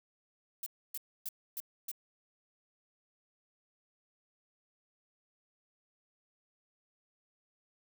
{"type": "noise bursts", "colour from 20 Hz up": "violet", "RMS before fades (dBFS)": -39, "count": 5, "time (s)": [0.63, 1.915], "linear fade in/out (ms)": 2, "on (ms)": 33, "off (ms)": 280, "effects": []}